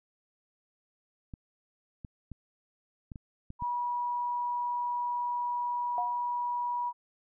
clicks, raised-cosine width 5 ms, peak -29 dBFS, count 7, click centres 1.338 / 2.048 / 2.317 / 3.118 / 3.158 / 3.504 / 3.623 s
sine tone, 969 Hz, B5, 33 cents flat, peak -29 dBFS, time 3.59-6.93 s, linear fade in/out 50 ms
sine tone with exponential decay, 724 Hz, F#5, 38 cents flat, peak -27 dBFS, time 5.98-6.25 s, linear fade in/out 1 ms, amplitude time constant 57 ms
effects none

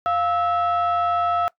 sine tone pair together, 698.5 / 1306.8 Hz, F5 / E6, 0 / -15 cents, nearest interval major seventh, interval 1085 cents, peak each -19 dBFS, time 0.06-1.48 s, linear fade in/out 0 ms, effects noise-tail reverb RT60 0.1 s tail -22 dB re dry + tanh soft clip ceiling -15 dBFS

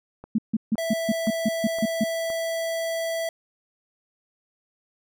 click train, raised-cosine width 1 ms, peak -26 dBFS, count 5, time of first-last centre 0.24-2.302 s, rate 1.94 Hz
sine tone bursts, 220 Hz, A3, in tune, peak -18 dBFS, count 10, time 0.35-2.04 s, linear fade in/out 5 ms, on 34 ms, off 150 ms
square tone, 659.3 Hz, E5, in tune, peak -26 dBFS, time 0.78-3.29 s, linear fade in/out 2 ms
effects none

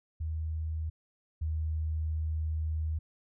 sine tone pair in turn, 79.2 / 78.61 Hz, D#2 / D#2, +31 / +18 cents, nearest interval unison, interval 13 cents, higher first, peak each -31 / -29 dBFS, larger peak second, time 0.2-0.9 / 1.41-2.99 s, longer second, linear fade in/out 10 ms, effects none

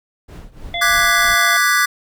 brown noise with tremolo, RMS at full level -30 dBFS, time 0.28-1.35 s, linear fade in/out 10 ms, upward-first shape triangle, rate 3.2 Hz, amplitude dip 90%
harmonic tone, 690 Hz, F5, 21 cents flat, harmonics 1 / 3 / 5, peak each -24 / -24 / -24 dBFS, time 0.74-1.57 s, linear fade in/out 2 ms
square chord, G# half-diminished seventh, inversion second, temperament equal, 1174.7 / 1480 / 1661.2 / 1975.5 Hz, D6 / F#6 / G#6 / B6, 0 / 0 / 0 / 0 cents, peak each -19 dBFS, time 0.81-1.86 s, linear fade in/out 10 ms
clicks, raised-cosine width 0.3 ms, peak -27 dBFS, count 7, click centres 1.09 / 1.198 / 1.286 / 1.374 / 1.424 / 1.538 / 1.682 s
effects none

